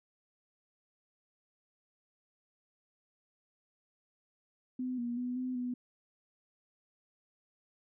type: tone with pitch steps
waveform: sine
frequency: 253.6 / 239.2 / 247.8 / 254.5 / 247.4 Hz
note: B3 / A#3 / B3 / C4 / B3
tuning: +46 / +45 / +6 / -48 / +3 cents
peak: -33 dBFS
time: 4.79-5.74 s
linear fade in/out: 5 ms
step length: 190 ms
effects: none